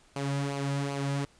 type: tone with flanger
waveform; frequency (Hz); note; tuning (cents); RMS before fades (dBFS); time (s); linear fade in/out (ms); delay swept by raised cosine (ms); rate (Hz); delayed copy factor
sawtooth; 140; C#3; +18; -31; 0.16-1.25; 2; 0.55 to 2.75; 2.6; -0.55
effects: pink hiss -61 dBFS RMS until 1.39 s + resampled to 22050 Hz